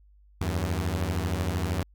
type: beating tone pair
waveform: sawtooth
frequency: 80.5 / 93.5 Hz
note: E2 / F#2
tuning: -41 / +19 cents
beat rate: 13 Hz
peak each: -25 dBFS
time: 0.41-1.83 s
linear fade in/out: 0 ms
effects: added 50 Hz sine -54 dBFS peak until 1.94 s